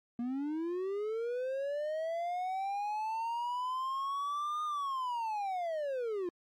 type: linear two-way sweep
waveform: triangle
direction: up then down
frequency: 233.1 to 1227 to 340.5 Hz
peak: -31 dBFS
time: 0.19-6.29 s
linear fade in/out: 2 ms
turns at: 4.64 s
effects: AAC 64 kbps